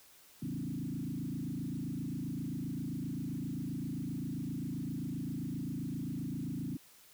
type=tone with frequency modulation; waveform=sine; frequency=208.4 Hz; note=G#3; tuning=6 cents sharp; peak=-35 dBFS; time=0.42-6.77 s; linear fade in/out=5 ms; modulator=27.6 Hz; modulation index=3.1; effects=white hiss -60 dBFS RMS until 7.13 s